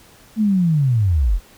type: linear sweep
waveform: sine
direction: down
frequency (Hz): 224.7 to 35.69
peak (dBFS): -13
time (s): 0.36-1.4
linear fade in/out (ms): 50
effects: pink hiss -48 dBFS RMS until 1.57 s